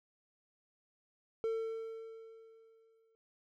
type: tone with exponential decay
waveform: triangle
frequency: 449.4 Hz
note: A4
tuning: 37 cents sharp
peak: -29 dBFS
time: 1.44-3.15 s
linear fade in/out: 0 ms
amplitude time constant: 370 ms
effects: none